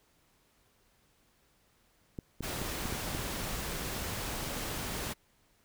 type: clicks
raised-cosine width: 3 ms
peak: -25 dBFS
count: 7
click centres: 2.188 / 2.407 / 2.617 / 2.856 / 2.925 / 3.149 / 3.194 s
type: noise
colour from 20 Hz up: pink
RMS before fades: -37 dBFS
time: 2.42-5.14 s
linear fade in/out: 20 ms
effects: pink hiss -69 dBFS RMS until 5.64 s